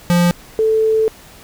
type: tone pair in turn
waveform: square / sine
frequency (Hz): 174.61 / 440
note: F3 / A4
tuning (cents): 0 / 0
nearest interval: octave + major third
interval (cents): 1600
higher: second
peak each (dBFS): -11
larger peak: neither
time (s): 0.1-0.31 / 0.59-1.08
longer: second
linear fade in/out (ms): 0
effects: pink hiss -41 dBFS RMS until 1.43 s